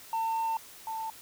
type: tone pair in turn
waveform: sine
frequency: 901 / 890.1 Hz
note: A5 / A5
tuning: +41 / +20 cents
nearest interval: unison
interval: 21 cents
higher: first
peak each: -25 / -32 dBFS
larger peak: first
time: 0.13-0.57 / 0.87-1.1 s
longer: first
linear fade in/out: 2 ms
effects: tanh soft clip ceiling -26 dBFS + white hiss -50 dBFS RMS until 1.21 s